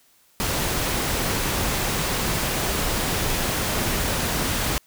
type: noise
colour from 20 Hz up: pink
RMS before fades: -24 dBFS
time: 0.4-4.78 s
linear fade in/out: 0 ms
effects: white hiss -59 dBFS RMS until 4.86 s